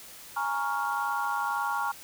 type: chord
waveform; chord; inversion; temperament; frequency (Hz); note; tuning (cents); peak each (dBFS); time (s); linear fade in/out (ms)
sine; Bb minor seventh; third; equal; 830.6 / 932.3 / 1108.7 / 1396.9; Ab5 / Bb5 / Db6 / F6; 0 / 0 / 0 / 0; -32; 0.36-1.92; 10
effects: tanh soft clip ceiling -17 dBFS + white hiss -47 dBFS RMS until 2.03 s